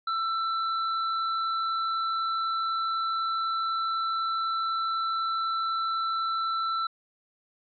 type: tone with tanh clipping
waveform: sine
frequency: 1334 Hz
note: E6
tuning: 20 cents sharp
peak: -28 dBFS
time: 0.07-6.87 s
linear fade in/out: 5 ms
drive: 16 dB
effects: resampled to 11025 Hz